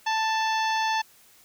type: harmonic tone with a mistuned harmonic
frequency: 883 Hz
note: A5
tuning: 6 cents sharp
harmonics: 1 / 2 / 3 / 4 / 5 / 6 / 7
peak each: -24 / -30 / -34 / -36 / -38 / -40 / -41 dBFS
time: 0.06-1.02 s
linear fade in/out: 10 ms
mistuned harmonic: 4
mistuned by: -34 cents
effects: white hiss -56 dBFS RMS until 1.44 s